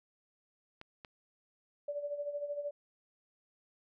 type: clicks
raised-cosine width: 0.3 ms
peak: -31 dBFS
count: 2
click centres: 0.814 / 1.048 s
type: tone with tremolo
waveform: sine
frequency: 580 Hz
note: D5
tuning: 22 cents flat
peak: -33 dBFS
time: 1.88-2.71 s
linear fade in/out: 5 ms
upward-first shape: sine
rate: 13 Hz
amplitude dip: 65%
effects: none